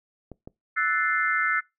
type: clicks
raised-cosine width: 2 ms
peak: -26 dBFS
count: 2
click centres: 0.317 / 0.475 s
type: chord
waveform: sine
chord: F# half-diminished seventh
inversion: third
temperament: equal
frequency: 1318.5 / 1480 / 1760 / 2093 Hz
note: E6 / F#6 / A6 / C7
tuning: 0 / 0 / 0 / 0 cents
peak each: -27 dBFS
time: 0.76-1.61 s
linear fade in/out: 20 ms
effects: noise-tail reverb RT60 0.2 s tail -23 dB re dry